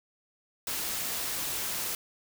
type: noise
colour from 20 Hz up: white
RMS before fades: -33 dBFS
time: 0.67-1.95 s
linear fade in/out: 2 ms
effects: none